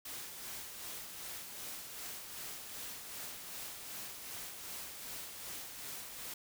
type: noise with tremolo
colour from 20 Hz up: white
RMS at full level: -44 dBFS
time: 0.05-6.34 s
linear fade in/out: 5 ms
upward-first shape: sine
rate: 2.6 Hz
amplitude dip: 40%
effects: none